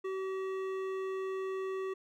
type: tone with hard clipping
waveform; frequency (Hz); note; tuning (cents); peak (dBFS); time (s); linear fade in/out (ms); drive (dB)
sine; 381.2; G4; -48; -36; 0.04-1.94; 10; 12
effects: none